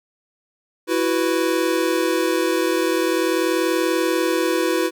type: chord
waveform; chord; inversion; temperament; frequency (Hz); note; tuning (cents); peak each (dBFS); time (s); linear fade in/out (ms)
square; E suspended second; none; equal; 329.6 / 370 / 493.9; E4 / F#4 / B4; 0 / 0 / 0; -22 / -23 / -24; 0.87-4.91; 50
effects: none